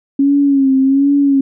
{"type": "tone with vibrato", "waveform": "sine", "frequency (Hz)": 274.4, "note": "C#4", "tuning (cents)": -17, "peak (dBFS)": -8, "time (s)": [0.19, 1.41], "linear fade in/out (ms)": 5, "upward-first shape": "sine", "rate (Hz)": 1.3, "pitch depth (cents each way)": 59, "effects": []}